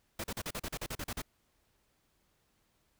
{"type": "noise bursts", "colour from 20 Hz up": "pink", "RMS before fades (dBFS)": -38, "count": 12, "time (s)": [0.19, 1.219], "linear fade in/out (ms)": 5, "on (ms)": 50, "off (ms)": 39, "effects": ["pink hiss -74 dBFS RMS until 2.99 s"]}